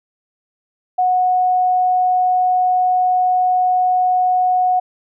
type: tone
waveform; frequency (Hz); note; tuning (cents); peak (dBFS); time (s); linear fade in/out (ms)
sine; 733; F#5; -16; -12; 0.98-4.8; 10
effects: none